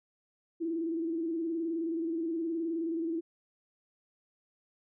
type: tone with vibrato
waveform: sine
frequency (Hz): 329.6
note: E4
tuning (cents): 0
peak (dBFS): -30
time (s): 0.6-3.21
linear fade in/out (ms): 20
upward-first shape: square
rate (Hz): 19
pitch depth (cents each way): 47
effects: none